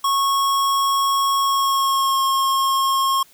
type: tone with pitch glide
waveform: square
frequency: 1100 to 1079.2 Hz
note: C#6 to C#6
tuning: -14 to -47 cents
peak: -17 dBFS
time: 0.04-3.23 s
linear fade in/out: 5 ms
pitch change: -33 cents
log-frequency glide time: 1.4-2.24 s
effects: white hiss -52 dBFS RMS until 3.33 s